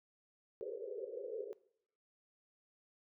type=band-pass noise; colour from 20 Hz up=pink; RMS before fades=-44 dBFS; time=0.61-1.53 s; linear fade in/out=0 ms; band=390 to 530 Hz; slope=96 dB/octave; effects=noise-tail reverb RT60 0.7 s tail -20 dB re dry